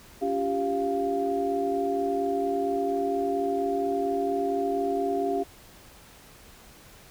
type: tone cluster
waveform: sine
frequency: 280.8 / 349.5 / 393.8 / 697 Hz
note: C#4 / F4 / G4 / F5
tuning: +22 / +1 / +8 / -4 cents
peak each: -31 / -36 / -27 / -29 dBFS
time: 0.21-5.44 s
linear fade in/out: 20 ms
effects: pink hiss -51 dBFS RMS until 7.1 s